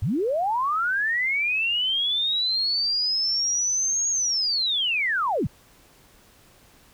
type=linear two-way sweep; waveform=sine; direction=up then down; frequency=76 to 6645 to 76 Hz; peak=-21 dBFS; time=0.02-5.47 s; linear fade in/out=5 ms; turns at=4.09 s; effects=pink hiss -55 dBFS RMS until 6.93 s